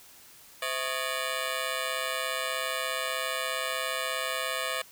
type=ring-modulated tone; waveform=10% pulse; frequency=585 Hz; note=D5; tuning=7 cents flat; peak=-18 dBFS; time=0.62-4.82 s; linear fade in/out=5 ms; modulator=68.4 Hz; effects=white hiss -53 dBFS RMS until 4.91 s